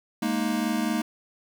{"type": "chord", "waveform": "square", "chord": "Ab suspended second", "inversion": "none", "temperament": "equal with one note detuned", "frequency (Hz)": [208.6, 233.1, 311.1], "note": ["Ab3", "Bb3", "Eb4"], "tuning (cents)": [8, 0, 0], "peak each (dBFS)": [-30, -28, -30], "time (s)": [0.22, 1.02], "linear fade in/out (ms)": 5, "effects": ["9-bit"]}